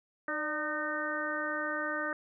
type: harmonic tone with a mistuned harmonic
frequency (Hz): 305.8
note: D#4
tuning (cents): -30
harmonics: 1 / 2 / 3 / 4 / 5 / 6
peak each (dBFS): -40 / -38 / -46 / -38 / -36 / -38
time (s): 0.28-2.13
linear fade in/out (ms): 2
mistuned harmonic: 2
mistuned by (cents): -48
effects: none